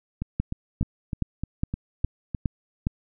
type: two click trains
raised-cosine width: 5 ms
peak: -11 / -16 dBFS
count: 7 / 8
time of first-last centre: 0.4-2.869 / 0.22-2.348 s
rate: 2.43 / 3.29 Hz
effects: none